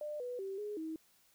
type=tone with pitch steps; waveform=sine; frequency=598 / 492.9 / 387.9 / 417.2 / 318.8 Hz; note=D5 / B4 / G4 / G#4 / D#4; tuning=+31 / -3 / -18 / +8 / +42 cents; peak=-38 dBFS; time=0.01-0.96 s; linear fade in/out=2 ms; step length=190 ms; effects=white hiss -69 dBFS RMS until 1.34 s